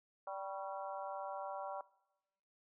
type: harmonic tone with a mistuned harmonic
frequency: 194.5 Hz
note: G3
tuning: 13 cents flat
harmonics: 3 / 4 / 5 / 6 / 7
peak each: -45 / -45 / -48 / -50 / -52 dBFS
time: 0.27-1.81 s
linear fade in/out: 2 ms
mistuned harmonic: 6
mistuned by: -81 cents
effects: noise-tail reverb RT60 0.9 s tail -21 dB re dry